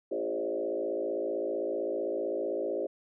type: tone with frequency modulation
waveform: sine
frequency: 467.4 Hz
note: A#4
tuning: 5 cents sharp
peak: -29 dBFS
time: 0.11-2.87 s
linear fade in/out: 10 ms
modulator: 55.6 Hz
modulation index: 2.5
effects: none